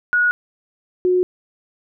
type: tone pair in turn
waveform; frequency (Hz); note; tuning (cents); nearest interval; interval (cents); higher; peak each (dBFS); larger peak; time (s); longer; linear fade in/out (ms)
sine; 1455 / 363.8; F#6 / F#4; -29 / -29; 2 octaves; 2400; first; -13; neither; 0.13-0.31 / 1.05-1.23; neither; 0
effects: none